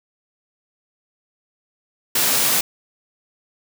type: high-pass noise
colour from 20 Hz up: white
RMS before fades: -18 dBFS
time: 2.15-2.61 s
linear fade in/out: 5 ms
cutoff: 110 Hz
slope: 48 dB/octave
effects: none